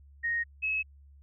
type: tone pair in turn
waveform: sine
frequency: 1864.7 / 2578 Hz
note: A#6 / E7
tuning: 0 / -39 cents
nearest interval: tritone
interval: 561 cents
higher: second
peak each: -27 dBFS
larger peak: neither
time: 0.23-0.44 / 0.62-0.83 s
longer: neither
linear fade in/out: 20 ms
effects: added 70 Hz sine -52 dBFS peak until 1.22 s